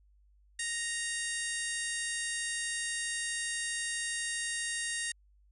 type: harmonic tone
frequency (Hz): 932.3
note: A#5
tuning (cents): 0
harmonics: 2 / 3 / 4 / 5 / 6 / 7 / 8 / 9 / 10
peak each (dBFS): -37 / -44 / -43 / -46 / -46 / -45 / -43 / -44 / -39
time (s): 0.59-5.12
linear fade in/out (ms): 5
effects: added 50 Hz sine -61 dBFS peak until 5.51 s